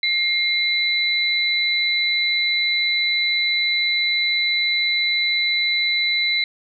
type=tone pair together; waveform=sine; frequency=2120 / 3986 Hz; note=C7 / B7; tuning=+22 / +15 cents; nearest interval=major seventh; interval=1093 cents; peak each=-20 dBFS; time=0.03-6.44 s; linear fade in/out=2 ms; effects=none